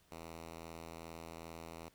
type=tone; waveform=5% pulse; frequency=82.5 Hz; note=E2; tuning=2 cents sharp; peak=-36 dBFS; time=0.11-1.89 s; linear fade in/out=5 ms; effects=pink hiss -70 dBFS RMS until 1.94 s